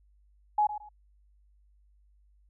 sine tone with echo, 840 Hz, G#5, 19 cents sharp, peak -21 dBFS, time 0.58-0.67 s, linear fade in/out 5 ms, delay 110 ms, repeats 2, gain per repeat -12 dB, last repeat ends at 0.89 s, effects added 50 Hz sine -60 dBFS peak until 2.49 s

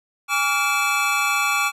square tone cluster, 820 / 1144 / 1401 / 2324 / 2607 Hz, G#5 / D6 / F6 / D7 / E7, -22 / -46 / +5 / -19 / -20 cents, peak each -29 / -24 / -26 / -25 / -26 dBFS, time 0.28-1.72 s, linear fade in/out 50 ms, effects low-pass 12000 Hz 12 dB/octave

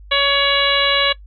harmonic tone with a mistuned harmonic, 561 Hz, C#5, 21 cents sharp, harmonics 1 / 2 / 3 / 4 / 5 / 6 / 7, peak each -21 / -21 / -21 / -21 / -21 / -21 / -21 dBFS, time 0.11-1.13 s, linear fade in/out 10 ms, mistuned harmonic 5, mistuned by +27 cents, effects noise-tail reverb RT60 0.1 s tail -19 dB re dry + added 50 Hz sine -37 dBFS peak until 1.26 s

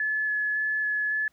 sine tone with vibrato, 1714 Hz, A6, 46 cents flat, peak -24 dBFS, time 0-1.28 s, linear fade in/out 2 ms, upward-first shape square, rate 1.8 Hz, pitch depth 8 cents each way, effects pink hiss -68 dBFS RMS until 1.32 s

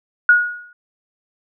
sine tone with exponential decay, 1449 Hz, F#6, 37 cents flat, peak -5 dBFS, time 0.29-0.73 s, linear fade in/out 2 ms, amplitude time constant 94 ms, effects none

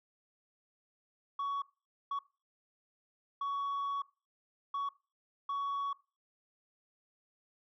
sine tone bursts at uneven times, 1121 Hz, C#6, 19 cents sharp, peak -30 dBFS, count 5, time 1.39-1.62 / 2.11-2.19 / 3.41-4.02 / 4.74-4.89 / 5.49-5.93 s, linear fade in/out 5 ms, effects noise-tail reverb RT60 0.3 s tail -20 dB re dry + tanh soft clip ceiling -32 dBFS

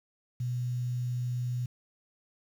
sine tone with quantisation, 123.47 Hz, B2, in tune, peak -29 dBFS, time 0.4-1.66 s, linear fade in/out 5 ms, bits 9, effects none

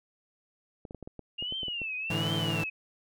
clicks, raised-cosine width 2 ms, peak -28 dBFS, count 11, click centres 0.852 / 0.909 / 0.947 / 1.027 / 1.075 / 1.193 / 1.425 / 1.524 / 1.632 / 1.683 / 1.817 s
sine tone with vibrato, 2800 Hz, F7, 4 cents sharp, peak -32 dBFS, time 1.38-2.7 s, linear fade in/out 10 ms, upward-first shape triangle, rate 1.3 Hz, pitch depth 210 cents each way
sawtooth chord, A suspended fourth, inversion none, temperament equal with one note detuned, 107.8 / 146.83 / 164.81 Hz, A2 / D3 / E3, -35 / 0 / 0 cents, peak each -30 / -31 / -28 dBFS, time 2.1-2.64 s, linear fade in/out 5 ms
effects none

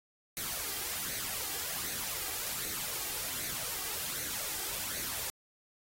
white noise with flanger, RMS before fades -37 dBFS, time 0.37-5.3 s, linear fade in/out 0 ms, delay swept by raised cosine 0.47 to 2.57 ms, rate 1.3 Hz, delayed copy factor +0.55, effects AAC 48 kbps

